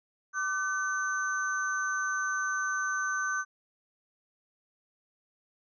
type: tone cluster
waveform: sine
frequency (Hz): 1180 / 1520 / 6160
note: D6 / F#6 / G8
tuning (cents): +8 / +46 / -31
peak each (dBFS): -33 / -30 / -39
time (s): 0.33-3.45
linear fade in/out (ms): 50
effects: none